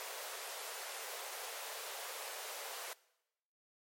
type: high-pass noise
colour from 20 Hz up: pink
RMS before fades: -45 dBFS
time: 0-2.93 s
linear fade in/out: 0 ms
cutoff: 440 Hz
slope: 48 dB/octave
effects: noise-tail reverb RT60 0.9 s tail -21 dB re dry + MP3 64 kbps